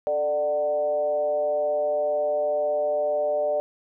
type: tone with frequency modulation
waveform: sine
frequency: 594 Hz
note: D5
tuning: 20 cents sharp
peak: -21 dBFS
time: 0.07-3.6 s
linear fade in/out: 0 ms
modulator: 155 Hz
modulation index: 0.61
effects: none